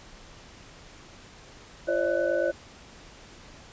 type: tone cluster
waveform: sine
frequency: 344.8 / 537 / 586 / 642 / 1494 Hz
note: F4 / C5 / D5 / E5 / F#6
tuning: -22 / +45 / -4 / -46 / +16 cents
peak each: -31 / -27 / -27 / -33 / -34 dBFS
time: 1.87-2.52 s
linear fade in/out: 20 ms
effects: pink hiss -49 dBFS RMS until 3.72 s + resampled to 16000 Hz